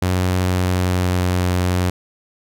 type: tone with pitch glide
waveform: sawtooth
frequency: 91.6 to 90.23 Hz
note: F#2 to F#2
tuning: -17 to -43 cents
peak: -12 dBFS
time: 0.02-1.9 s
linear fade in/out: 5 ms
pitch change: -26 cents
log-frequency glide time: 0.42-1.44 s
effects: none